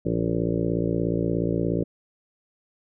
harmonic tone, 56.9 Hz, A#1, 41 cents flat, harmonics 1 / 2 / 3 / 5 / 6 / 7 / 8 / 9 / 10, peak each -36 / -30 / -27 / -29 / -29 / -32 / -31 / -35 / -35 dBFS, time 0.05-1.84 s, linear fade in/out 10 ms, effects none

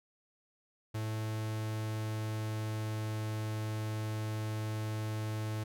45% pulse tone with pitch glide, 109.2 to 108.45 Hz, A2 to A2, -13 to -25 cents, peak -34 dBFS, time 0.94-5.64 s, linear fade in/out 10 ms, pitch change -12 cents, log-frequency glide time 1.17-3.27 s, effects none

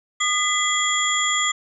sine tone cluster, 1221 / 2017 / 3322 / 7150 Hz, D#6 / B6 / G#7 / A8, -33 / +36 / 0 / +27 cents, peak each -24 dBFS, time 0.2-1.52 s, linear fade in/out 10 ms, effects none

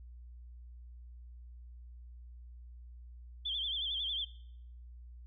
sine tone with vibrato, 3322 Hz, G#7, in tune, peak -33 dBFS, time 3.45-4.25 s, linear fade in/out 10 ms, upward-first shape sine, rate 11 Hz, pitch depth 110 cents each way, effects noise-tail reverb RT60 0.7 s tail -19 dB re dry + added 60 Hz sine -48 dBFS peak until 5.26 s

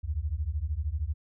sine beating tone pair, 69.3 / 82.3 Hz, C#2 / E2, 0 / -2 cents, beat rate 13 Hz, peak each -31 dBFS, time 0.03-1.14 s, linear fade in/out 20 ms, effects none

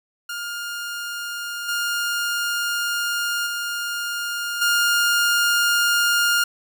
sawtooth tone with level steps, 1412 Hz, F6, 19 cents sharp, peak -24 / -18 / -21 / -13 dBFS, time 0.29-6.44 s, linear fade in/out 5 ms, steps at 1.68 / 3.46 / 4.61 s, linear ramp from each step 10 ms, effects none

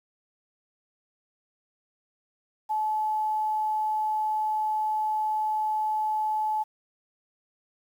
sine tone with quantisation, 861 Hz, A5, 38 cents flat, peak -24 dBFS, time 2.69-6.64 s, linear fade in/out 20 ms, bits 9, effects none

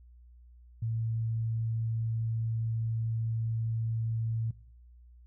sine tone, 113.1 Hz, A2, 48 cents sharp, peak -29 dBFS, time 0.82-4.51 s, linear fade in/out 5 ms, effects noise-tail reverb RT60 0.6 s tail -21 dB re dry + added 60 Hz sine -52 dBFS peak until 5.26 s

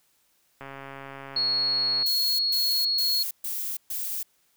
click train, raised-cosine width 0.5 ms, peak -25 dBFS, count 195, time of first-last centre 0.61-2.026 s, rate 137 Hz
sine tone, 4325 Hz, C#8, 43 cents flat, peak -22 dBFS, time 1.36-3.23 s, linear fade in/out 5 ms
violet noise bursts, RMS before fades -31 dBFS, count 5, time 2.06-4.23 s, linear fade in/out 5 ms, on 330 ms, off 130 ms
effects white hiss -67 dBFS RMS until 4.56 s

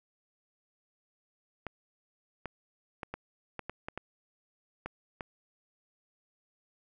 clicks, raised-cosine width 0.5 ms, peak -22 dBFS, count 10, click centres 1.667 / 2.457 / 3.032 / 3.14 / 3.593 / 3.696 / 3.885 / 3.976 / 4.86 / 5.208 s, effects none

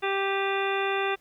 harmonic tone with a mistuned harmonic, 392 Hz, G4, in tune, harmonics 1 / 2 / 3 / 4 / 5 / 6 / 7 / 9, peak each -28 / -31 / -33 / -34 / -35 / -36 / -36 / -38 dBFS, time 0.02-1.16 s, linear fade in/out 20 ms, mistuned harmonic 6, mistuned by +49 cents, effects pink hiss -63 dBFS RMS until 1.2 s

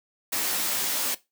white noise with comb filter, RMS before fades -27 dBFS, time 0.32-1.15 s, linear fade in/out 10 ms, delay 14 ms, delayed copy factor -0.85, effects noise-tail reverb RT60 0.2 s tail -17 dB re dry + high-pass 200 Hz 12 dB/octave

